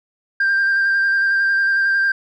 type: tone with vibrato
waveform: sine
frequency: 1586 Hz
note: G6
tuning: 20 cents sharp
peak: -12 dBFS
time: 0.4-2.12 s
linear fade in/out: 5 ms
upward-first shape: square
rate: 11 Hz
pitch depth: 15 cents each way
effects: tanh soft clip ceiling -12 dBFS